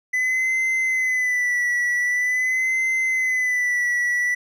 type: tone with vibrato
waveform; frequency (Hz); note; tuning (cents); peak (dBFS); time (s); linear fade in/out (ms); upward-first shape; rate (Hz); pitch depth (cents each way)
triangle; 2004; B6; +25; -17; 0.13-4.35; 10; sine; 0.45; 51
effects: none